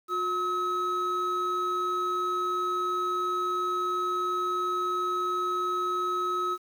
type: tone pair together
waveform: triangle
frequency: 360 / 1282.9 Hz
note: F#4 / E6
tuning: -47 / -47 cents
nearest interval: octave + minor seventh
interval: 2200 cents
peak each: -31 / -25 dBFS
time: 0.08-6.58 s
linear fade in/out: 50 ms
effects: 9-bit